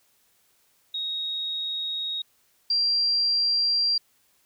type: tone pair in turn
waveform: sine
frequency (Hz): 3763 / 4741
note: A#7 / D8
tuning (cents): +16 / +16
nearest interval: major third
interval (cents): 400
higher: second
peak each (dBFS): -27 / -20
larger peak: second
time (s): 0.94-2.22 / 2.7-3.98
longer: neither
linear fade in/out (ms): 5
effects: white hiss -65 dBFS RMS until 4.45 s